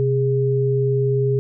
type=tone pair together; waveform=sine; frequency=129.14 / 410 Hz; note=C3 / G#4; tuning=-22 / -22 cents; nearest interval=octave + minor sixth; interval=2000 cents; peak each=-18 / -19 dBFS; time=0-1.39 s; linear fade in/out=0 ms; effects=none